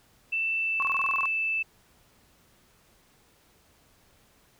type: tone with pitch glide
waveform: sine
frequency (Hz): 2662 to 2638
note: E7 to E7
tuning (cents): +16 to +1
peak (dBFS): -25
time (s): 0.32-1.63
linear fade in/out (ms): 10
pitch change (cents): -15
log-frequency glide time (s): 0.59-0.88
type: tone bursts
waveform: sine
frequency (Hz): 1091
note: C#6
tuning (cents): -28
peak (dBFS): -26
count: 10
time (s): 0.8-1.256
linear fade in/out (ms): 0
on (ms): 24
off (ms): 24
effects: pink hiss -62 dBFS RMS until 4.59 s